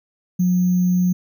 sine tone with sample-and-hold, 180.3 Hz, F#3, 45 cents flat, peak -14 dBFS, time 0.39-1.13 s, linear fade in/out 10 ms, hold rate 6300 Hz, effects none

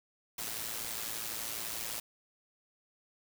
white noise with amplitude modulation, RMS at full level -36 dBFS, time 0.38-2 s, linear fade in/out 5 ms, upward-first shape sine, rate 112 Hz, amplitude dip 60%, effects none

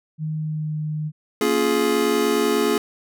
sine tone with pitch glide, 155.56 to 153.24 Hz, D#3 to D#3, 0 to -26 cents, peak -23 dBFS, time 0.18-1.12 s, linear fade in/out 50 ms, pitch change -26 cents, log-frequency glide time 0.36-0.76 s
square chord, Bb minor seventh, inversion none, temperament just, 233.1 / 279.7 / 349.6 / 419.5 Hz, Bb3 / Db4 / F4 / Ab4, 0 / +16 / +2 / +17 cents, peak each -26 / -26 / -25 / -21 dBFS, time 1.41-2.78 s, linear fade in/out 2 ms
effects none

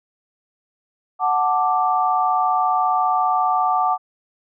sine chord, D major, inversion first, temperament equal, 740 / 880 / 1174.7 Hz, F#5 / A5 / D6, 0 / 0 / 0 cents, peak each -19 / -22 / -20 dBFS, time 1.19-3.98 s, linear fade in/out 50 ms, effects none

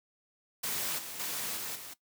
white noise with level steps, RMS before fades -34 / -42 / -36 / -38 / -45 dBFS, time 0.63-1.94 s, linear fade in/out 10 ms, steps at 0.98 / 1.19 / 1.56 / 1.75 s, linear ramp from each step 10 ms, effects noise-tail reverb RT60 0.1 s tail -17 dB re dry + high-pass 100 Hz 12 dB/octave

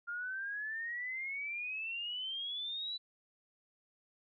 sine exponential sweep, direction up, 1396.9 to 3992 Hz, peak -37 dBFS, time 0.07-2.98 s, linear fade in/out 20 ms, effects none

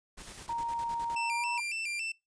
pink noise with tremolo, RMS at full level -47 dBFS, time 0.17-1.16 s, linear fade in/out 10 ms, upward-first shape square, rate 9.7 Hz, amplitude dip 70%
white noise, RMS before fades -49 dBFS, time 0.19-0.47 s, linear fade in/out 10 ms
sine tone with pitch glide, 932.3 to 953.5 Hz, A#5 to A#5, 0 to +39 cents, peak -31 dBFS, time 0.49-1.6 s, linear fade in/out 5 ms, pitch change +39 cents, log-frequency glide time 1.34-1.43 s
40% pulse tone with vibrato, 2519 Hz, D#7, 21 cents sharp, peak -32 dBFS, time 1.16-2.12 s, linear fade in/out 5 ms, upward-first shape square, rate 3.6 Hz, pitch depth 99 cents each way
effects noise-tail reverb RT60 0.2 s tail -24 dB re dry + resampled to 22050 Hz

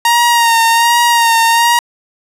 sawtooth tone with vibrato, 932.3 Hz, A#5, in tune, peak -4 dBFS, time 0.05-1.79 s, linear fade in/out 2 ms, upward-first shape sine, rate 1.3 Hz, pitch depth 35 cents each way, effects resampled to 32000 Hz + 7-bit

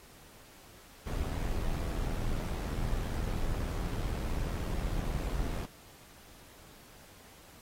brown noise with amplitude modulation, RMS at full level -31 dBFS, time 1.06-5.66 s, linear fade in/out 10 ms, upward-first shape sine, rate 82.2 Hz, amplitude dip 50%, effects pink hiss -56 dBFS RMS until 7.61 s + AAC 48 kbps

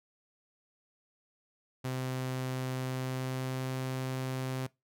sawtooth tone with pitch glide, 129.3 to 130.35 Hz, C3 to C3, -20 to -6 cents, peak -29 dBFS, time 1.84-4.67 s, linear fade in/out 10 ms, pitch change +14 cents, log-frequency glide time 2.76-3.73 s, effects noise-tail reverb RT60 0.2 s tail -21 dB re dry

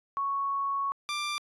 sine / 15% pulse tone pair in turn, 1108.7 / 1183.5 Hz, C#6 / D6, 0 / +13 cents, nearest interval minor second, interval 113 cents, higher second, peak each -27 / -24 dBFS, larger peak second, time 0.17-0.92 / 1.09-1.38 s, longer first, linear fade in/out 0 ms, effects resampled to 24000 Hz

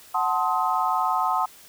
sine chord, F# diminished seventh, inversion none, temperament equal with one note detuned, 740 / 880 / 1046.5 / 1264.1 Hz, F#5 / A5 / C6 / Eb6, 0 / 0 / 0 / +27 cents, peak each -26 dBFS, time 0.14-1.46 s, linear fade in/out 10 ms, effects white hiss -49 dBFS RMS until 1.68 s

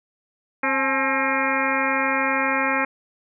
harmonic tone with a mistuned harmonic, 267.5 Hz, C4, 38 cents sharp, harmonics 1 / 2 / 3 / 4 / 5 / 6 / 7 / 8 / 9, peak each -28 / -28 / -28 / -28 / -28 / -28 / -28 / -28 / -28 dBFS, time 0.63-2.85 s, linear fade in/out 5 ms, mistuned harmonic 3, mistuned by +93 cents, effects none

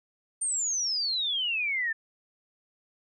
sine exponential sweep, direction down, 8950 to 1760 Hz, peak -26 dBFS, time 0.41-1.93 s, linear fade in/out 10 ms, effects none

